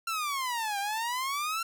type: exponential two-way sweep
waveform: sawtooth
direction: down then up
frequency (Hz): 1371 to 788 to 1371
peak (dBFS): -26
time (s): 0.07-1.63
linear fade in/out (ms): 5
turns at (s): 0.79
effects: none